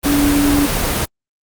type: tone in noise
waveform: sine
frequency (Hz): 287.4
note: D4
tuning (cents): -37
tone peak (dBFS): -12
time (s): 0.05-0.67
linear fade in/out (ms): 20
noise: pink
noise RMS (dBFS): -18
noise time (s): 0.03-1.06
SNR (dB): +3
effects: Opus 24 kbps